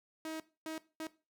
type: tone bursts at uneven times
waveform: sawtooth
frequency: 317.6 Hz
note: D#4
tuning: 36 cents sharp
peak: -35 dBFS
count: 3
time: 0.25-0.4 / 0.66-0.78 / 1-1.07 s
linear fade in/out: 2 ms
effects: noise-tail reverb RT60 0.3 s tail -17 dB re dry